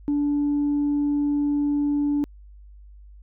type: tone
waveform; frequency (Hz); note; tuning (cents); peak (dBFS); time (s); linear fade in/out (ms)
sine; 290; D4; -22; -18; 0.08-2.24; 0
effects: tanh soft clip ceiling -17 dBFS + added 50 Hz sine -43 dBFS peak until 3.22 s